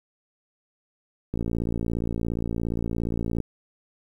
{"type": "click train", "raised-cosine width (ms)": 3, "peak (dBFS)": -15, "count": 119, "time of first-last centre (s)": [1.34, 3.403], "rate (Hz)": 57.2, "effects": ["9-bit"]}